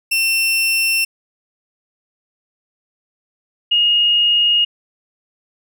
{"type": "tone pair in turn", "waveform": ["sawtooth", "sine"], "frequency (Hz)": [2700, 2861], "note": ["E7", "F7"], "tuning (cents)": [41, 41], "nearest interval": "minor second", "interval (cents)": 100, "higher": "second", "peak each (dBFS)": -11, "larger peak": "neither", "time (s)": [[0.11, 1.05], [3.71, 4.65]], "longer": "neither", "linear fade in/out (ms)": 10, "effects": []}